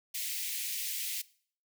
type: high-pass noise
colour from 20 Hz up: white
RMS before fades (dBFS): -36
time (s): 0.14-1.22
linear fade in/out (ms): 10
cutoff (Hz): 2000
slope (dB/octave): 48
effects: noise-tail reverb RT60 0.5 s tail -20 dB re dry